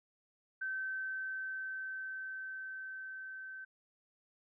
sine tone with level ramp, 1541 Hz, G6, 30 cents flat, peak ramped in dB -35 to -44 dBFS, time 0.61-3.65 s, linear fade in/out 10 ms, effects none

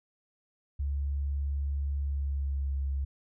sine tone with pitch glide, 70.4 to 68.59 Hz, C#2 to C#2, +27 to -18 cents, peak -28 dBFS, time 0.79-3.05 s, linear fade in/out 10 ms, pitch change -45 cents, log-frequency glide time 2.01-2.78 s, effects none

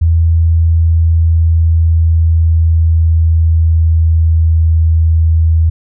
sine tone with pitch glide, 82.41 to 80.99 Hz, E2 to E2, 0 to -30 cents, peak -6 dBFS, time 0.01-5.7 s, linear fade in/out 10 ms, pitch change -30 cents, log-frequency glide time 0.27-4.68 s, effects none

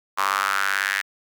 sawtooth tone with high-pass filter sweep, 98 Hz, G2, in tune, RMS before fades -23 dBFS, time 0.17-1.02 s, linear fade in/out 20 ms, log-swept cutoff 1100 to 1800 Hz, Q 4.7, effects none

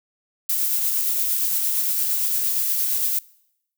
violet noise with tremolo, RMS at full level -21 dBFS, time 0.49-3.19 s, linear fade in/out 5 ms, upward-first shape sine, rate 8.7 Hz, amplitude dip 25%, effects noise-tail reverb RT60 0.8 s tail -23 dB re dry

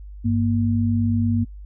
sine tone pair together, 98.76 / 234.9 Hz, G2 / A#3, +13 / +13 cents, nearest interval octave + minor third, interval 1500 cents, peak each -20 dBFS, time 0.24-1.45 s, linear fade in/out 20 ms, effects noise-tail reverb RT60 0.1 s tail -26 dB re dry + added 50 Hz sine -35 dBFS peak until 1.65 s

